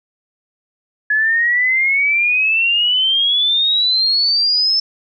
sine exponential sweep, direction up, 1696 to 5300 Hz, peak -12 dBFS, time 1.1-4.8 s, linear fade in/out 5 ms, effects none

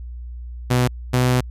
sawtooth tone pair in turn, 124.4 / 125.63 Hz, B2 / B2, +13 / +30 cents, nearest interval unison, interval 17 cents, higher second, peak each -11 dBFS, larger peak neither, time 0.7-0.88 / 1.13-1.41 s, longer second, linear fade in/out 10 ms, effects added 60 Hz sine -30 dBFS peak until 1.5 s + resampled to 32000 Hz

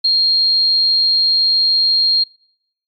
sine tone, 4227 Hz, C8, 17 cents sharp, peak -10 dBFS, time 0.04-2.24 s, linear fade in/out 10 ms, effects noise-tail reverb RT60 0.7 s tail -25 dB re dry + MP3 48 kbps

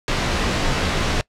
pink noise with comb filter, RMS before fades -20 dBFS, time 0.08-1.21 s, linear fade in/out 0 ms, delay 19 ms, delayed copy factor -0.65, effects noise-tail reverb RT60 0.1 s tail -21 dB re dry + low-pass 5000 Hz 12 dB/octave

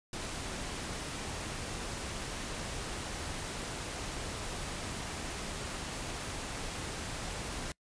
pink noise, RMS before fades -39 dBFS, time 0.13-7.72 s, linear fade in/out 2 ms, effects noise-tail reverb RT60 0.1 s tail -25 dB re dry + resampled to 22050 Hz

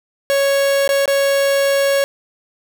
45% pulse tone with dropouts, 554.4 Hz, C#5, in tune, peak -13 dBFS, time 0.3-2.04 s, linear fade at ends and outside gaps 0 ms, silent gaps 0.877-0.891 / 1.057-1.078 s, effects none

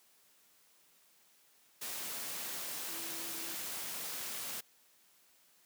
sine tone in noise, 329.6 Hz, E4, in tune, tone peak -52 dBFS, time 2.88-3.55 s, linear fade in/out 10 ms, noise white, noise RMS -41 dBFS, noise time 1.81-4.61 s, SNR -14 dB, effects white hiss -67 dBFS RMS until 5.65 s + high-pass 150 Hz 12 dB/octave

